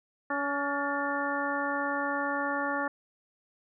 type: harmonic tone with a mistuned harmonic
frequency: 283.1 Hz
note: C#4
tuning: 37 cents sharp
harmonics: 1 / 2 / 3 / 4 / 5 / 6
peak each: -35 / -35 / -35 / -35 / -35 / -35 dBFS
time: 0.3-2.88 s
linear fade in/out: 5 ms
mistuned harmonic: 6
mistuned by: +69 cents
effects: none